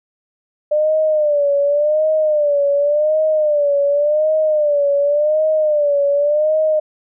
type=tone with vibrato; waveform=sine; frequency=595 Hz; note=D5; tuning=22 cents sharp; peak=-12 dBFS; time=0.71-6.8 s; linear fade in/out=10 ms; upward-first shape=sine; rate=0.89 Hz; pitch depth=88 cents each way; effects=none